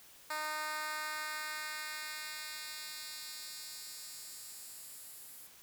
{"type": "tone with high-pass filter sweep", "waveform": "10% pulse", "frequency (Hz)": 306.7, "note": "D#4", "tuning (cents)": -25, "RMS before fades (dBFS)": -43, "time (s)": [0.3, 5.47], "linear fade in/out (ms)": 5, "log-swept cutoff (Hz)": [880, 12000], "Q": 1, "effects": ["white hiss -58 dBFS RMS until 5.62 s"]}